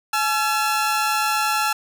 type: tone pair together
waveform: sawtooth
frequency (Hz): 852 / 1352.5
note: G#5 / E6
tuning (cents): +44 / +44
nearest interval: minor sixth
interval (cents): 800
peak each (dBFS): -18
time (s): 0.13-1.73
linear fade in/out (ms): 5
effects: none